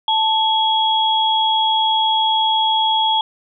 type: tone pair together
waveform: sine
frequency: 880 / 3322 Hz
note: A5 / G#7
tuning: 0 / 0 cents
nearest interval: octave + major seventh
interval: 2300 cents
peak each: -16 / -17 dBFS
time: 0.08-3.21 s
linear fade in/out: 2 ms
effects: none